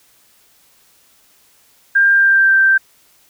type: tone with pitch glide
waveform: sine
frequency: 1597 to 1566.8 Hz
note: G6 to G6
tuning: +32 to -1 cents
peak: -8 dBFS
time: 1.95-2.78 s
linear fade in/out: 10 ms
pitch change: -33 cents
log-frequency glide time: 2.12-2.55 s
effects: white hiss -53 dBFS RMS until 3.29 s